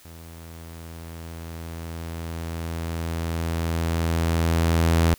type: tone with level ramp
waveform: sawtooth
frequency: 82.8 Hz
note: E2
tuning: 8 cents sharp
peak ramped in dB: -37 to -12 dBFS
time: 0.05-5.14 s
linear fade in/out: 0 ms
effects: white hiss -52 dBFS RMS until 5.18 s